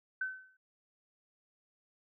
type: tone with exponential decay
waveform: sine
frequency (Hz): 1524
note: G6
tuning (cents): -49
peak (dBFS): -30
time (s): 0.21-0.57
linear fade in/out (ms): 5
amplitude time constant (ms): 78
effects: none